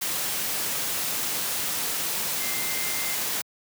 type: tone in noise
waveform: sine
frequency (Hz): 2088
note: C7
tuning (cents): -4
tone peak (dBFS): -35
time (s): 2.4-3.15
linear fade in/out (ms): 10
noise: white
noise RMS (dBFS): -28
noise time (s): 0.01-3.42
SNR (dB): -10
effects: high-pass 100 Hz 12 dB/octave